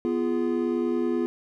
triangle chord, F diminished, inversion second, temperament equal with one note detuned, 246.9 / 345.4 / 415.3 Hz, Cb4 / F4 / Ab4, 0 / -19 / 0 cents, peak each -25 / -24 / -28 dBFS, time 0.05-1.26 s, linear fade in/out 0 ms, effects none

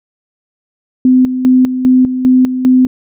sine tone with tremolo, 255.5 Hz, C4, 41 cents flat, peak -4 dBFS, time 1.05-2.87 s, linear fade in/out 2 ms, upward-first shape square, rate 2.5 Hz, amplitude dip 65%, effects none

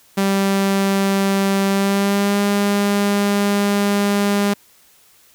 sawtooth tone with pitch glide, 196 to 202.4 Hz, G3 to G#3, 0 to -44 cents, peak -11 dBFS, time 0.17-4.54 s, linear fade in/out 10 ms, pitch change +56 cents, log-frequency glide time 1.68-2.4 s, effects white hiss -52 dBFS RMS until 5.34 s

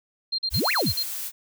sine tone bursts, 4186 Hz, C8, in tune, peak -23 dBFS, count 7, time 0.32-1.033 s, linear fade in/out 10 ms, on 65 ms, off 43 ms
blue noise, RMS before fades -32 dBFS, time 0.5-1.32 s, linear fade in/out 50 ms
sine exponential two-way sweep, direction up then down, 38.43 to 2794 to 53.1 Hz, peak -22 dBFS, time 0.51-0.94 s, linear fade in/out 50 ms, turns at 0.72 s
effects none

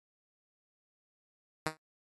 5% pulse tone with exponential decay, 157.1 Hz, D#3, 17 cents sharp, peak -16 dBFS, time 1.66-1.77 s, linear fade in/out 2 ms, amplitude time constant 23 ms, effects AAC 32 kbps

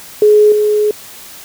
sine tone with level steps, 421.4 Hz, G#4, 25 cents sharp, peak -4 / -9 dBFS, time 0.22-0.91 s, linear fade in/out 2 ms, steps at 0.52 s, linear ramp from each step 2 ms, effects white hiss -34 dBFS RMS until 1.44 s

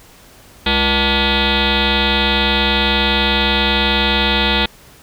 sine tone with frequency modulation, 1704 Hz, G#6, 44 cents sharp, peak -12 dBFS, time 0.66-4.66 s, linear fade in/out 5 ms, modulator 273 Hz, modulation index 8, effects pink hiss -44 dBFS RMS until 5.02 s

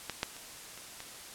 clicks, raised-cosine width 0.2 ms, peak -17 / -12 / -30 / -30 / -25 dBFS, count 5, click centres 0.097 / 0.231 / 0.366 / 0.776 / 1.004 s, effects white hiss -47 dBFS RMS until 1.34 s + low-pass 11000 Hz 12 dB/octave

